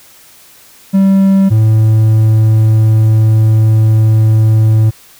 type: tone pair in turn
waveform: triangle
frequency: 194 / 109.7 Hz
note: G3 / A2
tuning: -18 / -5 cents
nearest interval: minor seventh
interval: 987 cents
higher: first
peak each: -3 dBFS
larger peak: neither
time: 0.93-1.5 / 1.5-4.91 s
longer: second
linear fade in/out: 20 ms
effects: white hiss -41 dBFS RMS until 5.19 s